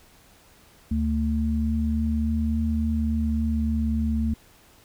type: tone pair together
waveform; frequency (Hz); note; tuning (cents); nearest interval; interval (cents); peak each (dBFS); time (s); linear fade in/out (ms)
sine; 74.8 / 224.1; D2 / A3; +32 / +32; octave + perfect fifth; 1900; -24; 0.91-4.34; 5
effects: pink hiss -55 dBFS RMS until 4.84 s